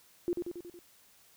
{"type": "tone with echo", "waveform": "sine", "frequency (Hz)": 349.2, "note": "F4", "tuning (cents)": 0, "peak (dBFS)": -27, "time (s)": [0.28, 0.33], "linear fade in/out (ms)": 0, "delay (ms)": 92, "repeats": 5, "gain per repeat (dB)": -4, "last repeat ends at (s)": 0.79, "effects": ["white hiss -62 dBFS RMS until 1.36 s"]}